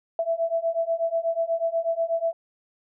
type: beating tone pair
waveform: sine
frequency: 659.3 / 667.5 Hz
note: E5 / E5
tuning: 0 / +22 cents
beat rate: 8.2 Hz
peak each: -26 / -25 dBFS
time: 0.19-2.33 s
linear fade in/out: 2 ms
effects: none